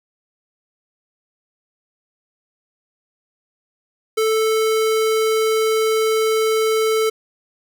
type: tone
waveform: square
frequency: 440 Hz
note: A4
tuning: in tune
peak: -16 dBFS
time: 4.17-7.1 s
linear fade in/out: 10 ms
effects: none